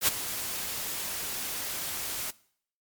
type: noise with ADSR envelope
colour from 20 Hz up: white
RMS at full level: -21 dBFS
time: 0.01-2.31 s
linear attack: 67 ms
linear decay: 17 ms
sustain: -13 dB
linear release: 10 ms
effects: noise-tail reverb RT60 0.6 s tail -21 dB re dry + MP3 96 kbps